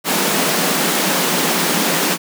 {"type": "high-pass noise", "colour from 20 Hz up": "pink", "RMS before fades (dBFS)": -17, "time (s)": [0.04, 2.18], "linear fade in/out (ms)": 50, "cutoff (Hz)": 160, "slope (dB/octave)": 96, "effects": []}